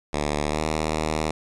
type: tone with pitch glide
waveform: 5% pulse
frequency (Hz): 74.2 to 77.84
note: D2 to D#2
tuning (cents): +18 to +1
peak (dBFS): -12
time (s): 0.13-1.31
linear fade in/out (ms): 5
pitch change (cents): +83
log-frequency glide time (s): 0.45-0.62
effects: resampled to 22050 Hz